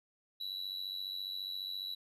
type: tone with amplitude modulation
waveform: triangle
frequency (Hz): 3926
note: B7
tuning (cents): -11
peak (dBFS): -33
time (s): 0.4-1.95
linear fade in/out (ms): 10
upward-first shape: sine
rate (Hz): 94.6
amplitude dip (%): 80
effects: resampled to 32000 Hz